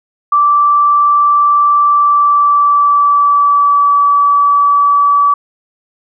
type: tone with pitch glide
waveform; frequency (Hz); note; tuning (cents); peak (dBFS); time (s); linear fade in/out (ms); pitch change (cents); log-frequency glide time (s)
sine; 1167 to 1148.3; D6 to D6; -11 to -39; -6; 0.32-5.34; 5; -28; 1.88-3.94
effects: none